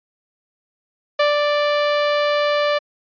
sawtooth tone with ADSR envelope, 587.3 Hz, D5, in tune, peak -9 dBFS, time 1.19-2.79 s, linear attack 8 ms, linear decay 150 ms, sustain -3 dB, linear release 15 ms, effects resampled to 11025 Hz

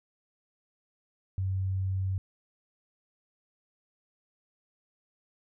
sine tone, 95 Hz, F#2, 46 cents sharp, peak -27 dBFS, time 1.38-2.18 s, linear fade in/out 0 ms, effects none

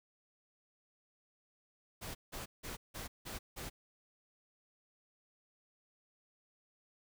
pink noise bursts, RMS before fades -44 dBFS, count 6, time 2.01-3.7 s, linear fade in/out 20 ms, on 140 ms, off 170 ms, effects none

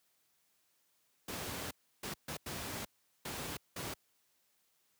pink noise bursts at uneven times, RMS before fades -41 dBFS, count 6, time 1.28-1.71 / 2.03-2.14 / 2.28-2.37 / 2.46-2.85 / 3.25-3.57 / 3.76-3.94 s, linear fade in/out 5 ms, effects white hiss -75 dBFS RMS until 4.99 s + high-pass 80 Hz 12 dB/octave

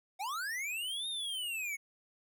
square linear two-way sweep, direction up then down, 713 to 3729 to 2178 Hz, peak -36 dBFS, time 0.19-1.77 s, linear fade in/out 20 ms, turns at 1.08 s, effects none

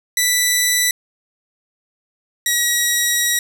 10% pulse tone pair in turn, 1975.5 / 1913.7 Hz, B6 / A#6, 0 / +45 cents, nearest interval minor second, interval 55 cents, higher first, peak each -5 / -6 dBFS, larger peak first, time 0.17-0.91 / 2.46-3.39 s, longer second, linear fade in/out 2 ms, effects none

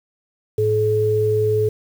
sine tone pair together, 107.8 / 428.7 Hz, A2 / A4, -35 / -45 cents, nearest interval 2 octaves, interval 2390 cents, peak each -21 / -16 dBFS, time 0.58-1.69 s, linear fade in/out 5 ms, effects 7-bit

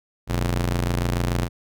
sawtooth ring-modulated tone, 87.3 Hz, F2, in tune, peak -14 dBFS, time 0.27-1.49 s, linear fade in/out 50 ms, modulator 30.3 Hz, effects none

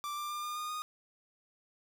45% pulse tone with pitch steps, 1174.7 / 1186.3 / 1198 / 1209.8 / 1221.8 / 1233.8 Hz, D6 / D6 / D6 / D#6 / D#6 / D#6, 0 / +17 / +34 / -49 / -32 / -15 cents, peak -36 dBFS, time 0.04-0.82 s, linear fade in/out 0 ms, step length 130 ms, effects none

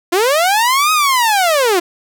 sawtooth linear two-way sweep, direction up then down, 331.7 to 1273 to 331.7 Hz, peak -7 dBFS, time 0.12-1.8 s, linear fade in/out 10 ms, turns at 0.92 s, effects none

